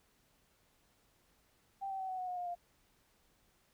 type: tone with pitch steps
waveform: sine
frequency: 784 / 771.4 / 759 / 746.9 / 734.9 / 723.1 / 711.5 / 700.1 Hz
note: G5 / G5 / F#5 / F#5 / F#5 / F#5 / F5 / F5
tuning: 0 / -28 / +44 / +16 / -12 / -40 / +32 / +4 cents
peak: -37 dBFS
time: 1.81-2.554 s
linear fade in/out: 20 ms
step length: 93 ms
effects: pink hiss -72 dBFS RMS until 3.73 s